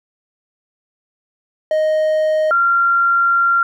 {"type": "tone pair in turn", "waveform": ["triangle", "sine"], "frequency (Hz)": [622.3, 1380.2], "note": ["D#5", "F6"], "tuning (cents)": [0, -21], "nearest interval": "octave + major second", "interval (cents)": 1379, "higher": "second", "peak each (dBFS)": -11, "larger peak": "neither", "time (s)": [[1.71, 2.51], [2.51, 3.63]], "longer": "second", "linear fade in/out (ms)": 2, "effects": []}